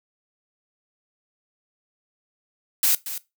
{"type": "noise with echo", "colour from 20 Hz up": "blue", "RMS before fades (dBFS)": -19, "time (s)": [2.83, 2.95], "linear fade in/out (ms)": 2, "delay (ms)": 230, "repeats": 1, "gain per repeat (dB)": -12, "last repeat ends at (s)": 3.18, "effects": ["noise-tail reverb RT60 0.2 s tail -18 dB re dry"]}